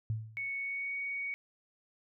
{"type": "tone with exponential decay", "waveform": "sine", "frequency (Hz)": 110, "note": "A2", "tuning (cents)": 0, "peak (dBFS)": -28, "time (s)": [0.1, 0.5], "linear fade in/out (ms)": 0, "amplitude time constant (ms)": 86}
{"type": "tone with pitch glide", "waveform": "sine", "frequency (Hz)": [2217, 2239], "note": ["C#7", "C#7"], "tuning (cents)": [0, 17], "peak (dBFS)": -34, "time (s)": [0.37, 1.34], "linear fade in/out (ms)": 0, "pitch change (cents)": 17, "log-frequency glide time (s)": [0.57, 0.96]}
{"effects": []}